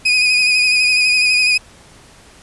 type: tone with vibrato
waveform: 30% pulse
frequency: 2489 Hz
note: D#7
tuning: in tune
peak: -8 dBFS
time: 0.05-1.58 s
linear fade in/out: 10 ms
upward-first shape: triangle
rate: 12 Hz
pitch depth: 41 cents each way
effects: pink hiss -44 dBFS RMS until 2.42 s + resampled to 24000 Hz